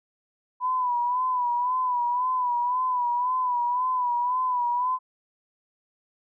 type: tone with vibrato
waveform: sine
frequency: 990 Hz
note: B5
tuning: 4 cents sharp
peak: -22 dBFS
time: 0.6-4.99 s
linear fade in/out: 50 ms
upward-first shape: sine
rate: 1.9 Hz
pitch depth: 56 cents each way
effects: none

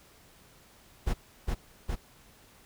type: noise with echo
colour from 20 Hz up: brown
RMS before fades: -26 dBFS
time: 1.06-1.14 s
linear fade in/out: 20 ms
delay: 410 ms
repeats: 2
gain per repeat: -2 dB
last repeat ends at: 1.96 s
effects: pink hiss -58 dBFS RMS until 2.65 s

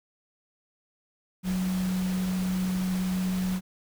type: tone in noise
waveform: sine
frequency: 185 Hz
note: F#3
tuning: in tune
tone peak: -25 dBFS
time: 1.43-3.61 s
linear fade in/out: 50 ms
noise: pink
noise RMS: -39 dBFS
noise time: 1.43-3.61 s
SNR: +11 dB
effects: none

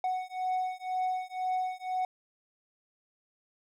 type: beating tone pair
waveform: triangle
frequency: 740 / 742 Hz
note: F#5 / F#5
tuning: 0 / +5 cents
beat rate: 2 Hz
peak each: -31 dBFS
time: 0.04-2.05 s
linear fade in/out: 2 ms
effects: none

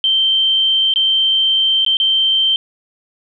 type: tone with dropouts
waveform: sine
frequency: 3126 Hz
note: G7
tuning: 6 cents flat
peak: -11 dBFS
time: 0.04-2.56 s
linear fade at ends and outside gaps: 1 ms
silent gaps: 0.938-0.959 / 1.849-1.863 / 1.97-2 s
effects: none

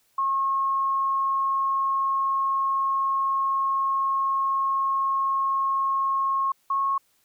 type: tone pair in turn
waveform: sine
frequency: 1084 / 1093.4 Hz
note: C#6 / C#6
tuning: -39 / -24 cents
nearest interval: unison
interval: 15 cents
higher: second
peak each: -21 dBFS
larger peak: neither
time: 0.18-6.52 / 6.7-6.98 s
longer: first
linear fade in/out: 5 ms
effects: white hiss -66 dBFS RMS until 7.24 s

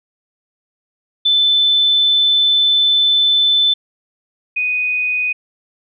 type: tone pair in turn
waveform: sine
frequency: 3520 / 2489 Hz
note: A7 / D#7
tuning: 0 / 0 cents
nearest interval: tritone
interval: 600 cents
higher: first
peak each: -10 / -15 dBFS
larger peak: first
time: 1.25-3.74 / 4.56-5.33 s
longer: first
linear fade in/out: 10 ms
effects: none

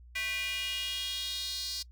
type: tone with high-pass filter sweep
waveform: square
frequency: 219.9 Hz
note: A3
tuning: 1 cent flat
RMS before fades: -35 dBFS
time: 0.15-1.83 s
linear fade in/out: 10 ms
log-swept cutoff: 2200 to 4600 Hz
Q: 4.7
effects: noise-tail reverb RT60 0.1 s tail -23 dB re dry + added 60 Hz sine -50 dBFS peak until 1.91 s

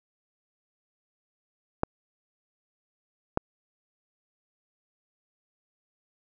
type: clicks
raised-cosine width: 1 ms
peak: -9 dBFS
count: 2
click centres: 1.834 / 3.374 s
effects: none

